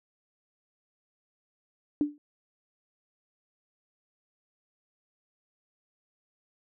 sine tone with exponential decay, 293.7 Hz, D4, in tune, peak -19 dBFS, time 2.01-2.18 s, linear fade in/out 1 ms, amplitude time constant 36 ms, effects none

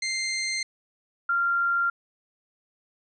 20% pulse / sine tone pair in turn, 2093 / 1386.9 Hz, C7 / F6, 0 / -12 cents, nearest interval perfect fifth, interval 712 cents, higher first, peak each -21 dBFS, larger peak neither, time 0.02-0.63 / 1.29-1.9 s, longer neither, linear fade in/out 5 ms, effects resampled to 22050 Hz

